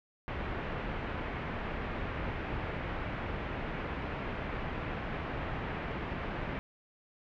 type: low-pass noise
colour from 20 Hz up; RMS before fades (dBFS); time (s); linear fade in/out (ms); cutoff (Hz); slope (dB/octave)
pink; -37; 0.28-6.59; 0; 2500; 24
effects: none